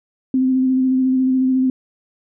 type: tone with vibrato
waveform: sine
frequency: 259.6 Hz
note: C4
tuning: 13 cents flat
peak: -13 dBFS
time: 0.34-1.7 s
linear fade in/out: 2 ms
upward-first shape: square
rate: 14 Hz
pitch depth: 15 cents each way
effects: none